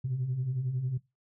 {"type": "beating tone pair", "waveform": "sine", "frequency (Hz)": [119.3, 130.3], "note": ["A#2", "C3"], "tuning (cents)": [41, -7], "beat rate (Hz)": 11, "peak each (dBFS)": [-37, -28], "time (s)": [0.04, 0.98], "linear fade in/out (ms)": 10, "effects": ["noise-tail reverb RT60 0.2 s tail -18 dB re dry", "tanh soft clip ceiling -24 dBFS"]}